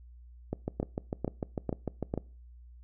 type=two click trains; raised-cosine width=2 ms; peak=-18 / -17 dBFS; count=12 / 4; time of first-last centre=0.53-2.177 / 0.8-2.139 s; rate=6.68 / 2.24 Hz; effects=noise-tail reverb RT60 0.4 s tail -23 dB re dry + added 60 Hz sine -49 dBFS peak until 2.83 s